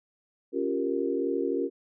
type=chord; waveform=sine; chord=G half-diminished seventh; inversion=second; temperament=equal; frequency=277.2 / 349.2 / 392 / 466.2 Hz; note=Db4 / F4 / G4 / Bb4; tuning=0 / 0 / 0 / 0 cents; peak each=-31 dBFS; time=0.52-1.7 s; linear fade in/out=50 ms; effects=none